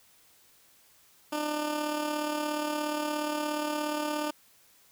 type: tone with amplitude modulation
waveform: 15% pulse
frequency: 300 Hz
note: D4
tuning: 37 cents sharp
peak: -21 dBFS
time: 1.32-4.31 s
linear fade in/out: 10 ms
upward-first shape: sine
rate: 37 Hz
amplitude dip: 45%
effects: white hiss -61 dBFS RMS until 4.91 s